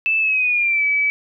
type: tone with pitch glide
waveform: sine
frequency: 2633 to 2292 Hz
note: E7 to D7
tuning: -3 to -43 cents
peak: -15 dBFS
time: 0.06-1.1 s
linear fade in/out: 0 ms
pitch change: -240 cents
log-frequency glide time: 0.19-0.84 s
effects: none